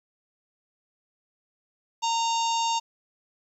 harmonic tone with a mistuned harmonic, 919 Hz, A#5, 25 cents flat, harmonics 1 / 3 / 4 / 5 / 6 / 7 / 8, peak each -24 / -34 / -34 / -37 / -39 / -35 / -40 dBFS, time 2.02-2.8 s, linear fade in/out 20 ms, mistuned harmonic 3, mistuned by +23 cents, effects 10-bit

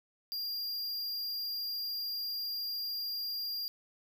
square tone, 4791 Hz, D8, 34 cents sharp, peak -35 dBFS, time 0.32-3.68 s, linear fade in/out 0 ms, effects none

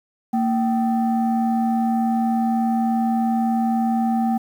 sine tone pair together, 229.7 / 772.6 Hz, A#3 / G5, -25 / -25 cents, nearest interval octave + major sixth, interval 2100 cents, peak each -17 / -21 dBFS, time 0.33-4.38 s, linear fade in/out 10 ms, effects tanh soft clip ceiling -13 dBFS + 8-bit

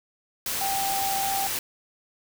sine tone in noise, 784 Hz, G5, in tune, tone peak -26 dBFS, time 0.61-1.47 s, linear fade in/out 2 ms, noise white, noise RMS -29 dBFS, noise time 0.46-1.59 s, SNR 0 dB, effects none

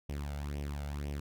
sawtooth tone with flanger, 72 Hz, D2, 34 cents flat, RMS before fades -38 dBFS, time 0.09-1.2 s, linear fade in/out 5 ms, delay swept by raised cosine 0.34 to 1.44 ms, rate 2 Hz, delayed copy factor +0.7, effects none

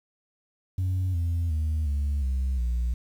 sine tone with pitch steps, 92.5 / 84.82 / 77.78 / 71.33 / 65.41 / 59.98 Hz, F#2 / E2 / D#2 / D2 / C2 / B1, 0 / +50 / 0 / -50 / 0 / -50 cents, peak -21 dBFS, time 0.78-2.94 s, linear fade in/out 5 ms, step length 360 ms, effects tanh soft clip ceiling -22 dBFS + 9-bit

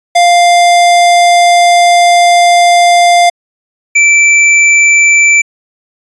square tone pair in turn, 698.5 / 2331 Hz, F5 / D7, 0 / -14 cents, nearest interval octave + major sixth, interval 2086 cents, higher second, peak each -4 dBFS, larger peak neither, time 0.15-3.3 / 3.95-5.42 s, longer first, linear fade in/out 10 ms, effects resampled to 22050 Hz

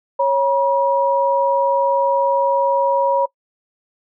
sine tone pair together, 551 / 960.7 Hz, C#5 / B5, -11 / -48 cents, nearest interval minor seventh, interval 963 cents, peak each -16 dBFS, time 0.19-3.26 s, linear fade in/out 10 ms, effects noise-tail reverb RT60 0.1 s tail -23 dB re dry

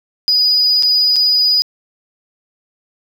triangle tone with dropouts, 4942 Hz, D#8, 13 cents flat, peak -7 dBFS, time 0.28-1.62 s, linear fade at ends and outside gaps 0 ms, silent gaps 0.825-0.832 / 1.159-1.164 s, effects tanh soft clip ceiling -7 dBFS + 8-bit

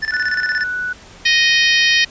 square tone with tremolo, 1760 Hz, A6, in tune, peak -17 dBFS, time 0.02-0.64 s, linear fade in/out 10 ms, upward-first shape square, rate 17 Hz, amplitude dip 80%
sine tone, 1480 Hz, F#6, in tune, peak -19 dBFS, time 0.12-0.93 s, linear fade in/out 5 ms
harmonic tone, 622.3 Hz, D#5, in tune, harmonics 3 / 4 / 5 / 6 / 7 / 8 / 9, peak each -15 / -17 / -19 / -21 / -22 / -23 / -24 dBFS, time 1.25-2.05 s, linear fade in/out 10 ms
effects pink hiss -41 dBFS RMS until 2.1 s + resampled to 16000 Hz

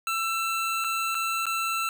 25% pulse tone with dropouts, 1337 Hz, E6, 24 cents sharp, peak -22 dBFS, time 0.07-1.89 s, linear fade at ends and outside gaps 1 ms, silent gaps 0.841-0.845 / 1.146-1.151 / 1.456-1.466 s, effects none

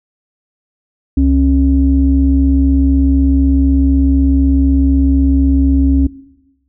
sine tone pair together, 68 / 272 Hz, C#2 / C#4, -33 / -33 cents, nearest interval 2 octaves, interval 2400 cents, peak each -10 dBFS, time 1.17-6.07 s, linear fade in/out 5 ms, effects noise-tail reverb RT60 1.0 s tail -19 dB re dry + tanh soft clip ceiling 0 dBFS

